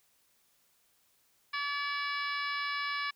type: harmonic tone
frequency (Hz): 573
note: D5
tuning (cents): -43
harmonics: 2 / 3 / 4 / 5 / 6 / 7 / 8 / 9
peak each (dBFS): -36 / -37 / -38 / -45 / -47 / -44 / -50 / -45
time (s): 1.53-3.11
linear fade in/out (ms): 10
effects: white hiss -70 dBFS RMS until 3.15 s